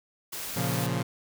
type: noise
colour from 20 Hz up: white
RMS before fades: -36 dBFS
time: 0.32-0.87 s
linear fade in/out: 10 ms
type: chord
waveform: sawtooth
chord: Bb minor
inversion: none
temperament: equal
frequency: 116.54 / 138.59 / 174.61 Hz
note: Bb2 / Db3 / F3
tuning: 0 / 0 / 0 cents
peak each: -27 dBFS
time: 0.56-1.03 s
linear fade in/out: 10 ms
effects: none